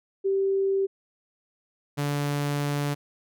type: tone pair in turn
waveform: sine / sawtooth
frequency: 389.5 / 144.47 Hz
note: G4 / D3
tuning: -11 / -28 cents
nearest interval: octave + perfect fourth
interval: 1717 cents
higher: first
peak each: -21 dBFS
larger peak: neither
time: 0.24-0.87 / 1.97-2.95 s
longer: second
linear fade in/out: 20 ms
effects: none